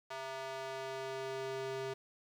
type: tone with high-pass filter sweep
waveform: square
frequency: 133.2 Hz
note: C3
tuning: 31 cents sharp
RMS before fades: -41 dBFS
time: 0.1-1.94 s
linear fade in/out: 10 ms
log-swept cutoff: 750 to 320 Hz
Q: 1.6
effects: low-pass 6000 Hz 12 dB/octave + 11-bit